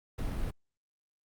brown noise, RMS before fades -33 dBFS, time 0.18-0.51 s, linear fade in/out 10 ms, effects Opus 48 kbps

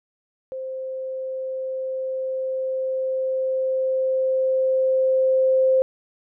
sine tone with level ramp, 523.3 Hz, C5, in tune, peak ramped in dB -28 to -14 dBFS, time 0.52-5.82 s, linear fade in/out 0 ms, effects none

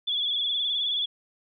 sine tone with vibrato, 3408 Hz, G#7, 44 cents sharp, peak -24 dBFS, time 0.07-1.06 s, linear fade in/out 10 ms, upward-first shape sine, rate 19 Hz, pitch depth 55 cents each way, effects none

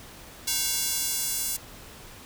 square tone with high-pass filter sweep, 311.1 Hz, D#4, in tune, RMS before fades -28 dBFS, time 0.47-1.57 s, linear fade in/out 10 ms, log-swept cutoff 4800 to 8000 Hz, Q 0.81, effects pink hiss -46 dBFS RMS until 2.25 s

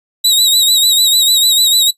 sawtooth tone with vibrato, 3855 Hz, B7, 43 cents flat, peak -5 dBFS, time 0.24-1.91 s, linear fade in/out 10 ms, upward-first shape sine, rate 6.7 Hz, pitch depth 65 cents each way, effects noise-tail reverb RT60 0.1 s tail -17 dB re dry + resampled to 32000 Hz

